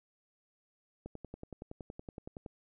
click train, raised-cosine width 2 ms, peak -30 dBFS, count 16, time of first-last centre 1.06-2.462 s, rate 10.7 Hz, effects none

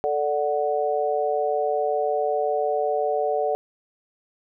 sine chord, D major, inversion second, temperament equal, 440 / 587.3 / 740 Hz, A4 / D5 / F#5, 0 / 0 / 0 cents, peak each -25 dBFS, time 0.04-3.55 s, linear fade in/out 0 ms, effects none

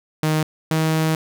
sawtooth tone pair in turn, 155.56 / 158.74 Hz, D#3 / D#3, 0 / +35 cents, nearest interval unison, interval 35 cents, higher second, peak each -13 dBFS, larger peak neither, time 0.23-0.43 / 0.71-1.15 s, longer second, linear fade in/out 2 ms, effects none

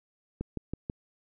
click train, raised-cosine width 3 ms, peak -20 dBFS, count 4, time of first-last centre 0.41-0.899 s, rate 6.14 Hz, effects none

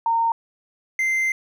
sine / triangle tone pair in turn, 918 / 2081 Hz, A#5 / C7, -27 / -10 cents, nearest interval octave + major second, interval 1417 cents, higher second, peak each -17 dBFS, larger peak neither, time 0.06-0.32 / 0.99-1.32 s, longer second, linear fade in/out 2 ms, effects none

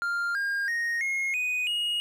triangle tone with pitch steps, 1396.9 / 1613.9 / 1864.6 / 2154 / 2489 / 2876 Hz, F6 / G6 / A#6 / C7 / D#7 / F#7, 0 / +50 / 0 / +50 / 0 / -50 cents, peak -24 dBFS, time 0.02-2 s, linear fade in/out 0 ms, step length 330 ms, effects none

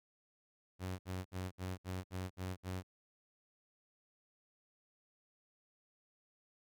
sawtooth tone bursts, 92.5 Hz, F#2, in tune, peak -35 dBFS, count 8, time 0.79-2.831 s, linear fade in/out 50 ms, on 200 ms, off 63 ms, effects none

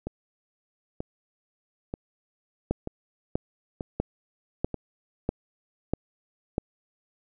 two click trains, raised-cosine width 2 ms, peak -18 / -11 dBFS, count 6 / 7, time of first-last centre 0.07-4.743 / 2.71-6.581 s, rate 1.07 / 1.55 Hz, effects none

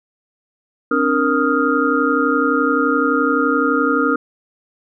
sine tone cluster, 264.9 / 296.6 / 467.5 / 1248 / 1399 Hz, C4 / D4 / A#4 / D#6 / F6, +22 / +17 / +5 / +5 / +3 cents, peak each -20 dBFS, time 0.91-4.16 s, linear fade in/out 5 ms, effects none

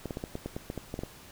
clicks, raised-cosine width 2 ms, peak -21 dBFS, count 12, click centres 0.057 / 0.108 / 0.171 / 0.239 / 0.354 / 0.46 / 0.565 / 0.701 / 0.777 / 0.941 / 0.991 / 1.035 s, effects pink hiss -51 dBFS RMS until 1.31 s

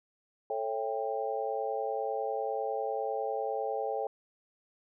sine chord, A dominant seventh, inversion none, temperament just, 440 / 550 / 660 / 792 Hz, A4 / C#5 / E5 / G5, 0 / -14 / +2 / +18 cents, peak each -35 / -36 / -39 / -35 dBFS, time 0.5-4.07 s, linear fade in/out 2 ms, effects none

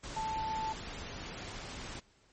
sine tone in noise, 880 Hz, A5, in tune, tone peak -33 dBFS, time 0.16-0.73 s, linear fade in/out 10 ms, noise pink, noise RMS -43 dBFS, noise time 0.03-2 s, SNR +7 dB, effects pink hiss -67 dBFS RMS until 2.32 s + MP3 32 kbps

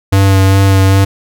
square tone with vibrato, 96.9 Hz, G2, 20 cents flat, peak -6 dBFS, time 0.12-1.05 s, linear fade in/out 10 ms, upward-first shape sine, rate 2.5 Hz, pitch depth 17 cents each way, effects none

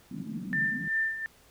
pink band-pass noise, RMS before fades -37 dBFS, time 0.11-0.88 s, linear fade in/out 2 ms, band 150 to 270 Hz, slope 48 dB/octave
sine tone with tremolo, 1787 Hz, A6, 26 cents sharp, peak -24 dBFS, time 0.53-1.26 s, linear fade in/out 0 ms, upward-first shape sine, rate 2.7 Hz, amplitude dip 70%
effects pink hiss -59 dBFS RMS until 1.5 s

